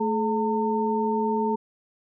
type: tone cluster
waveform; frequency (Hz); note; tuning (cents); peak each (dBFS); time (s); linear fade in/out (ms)
sine; 219.8 / 427.5 / 906; A3 / A4 / A#5; -2 / -50 / -50; -26; 0-1.56; 10
effects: none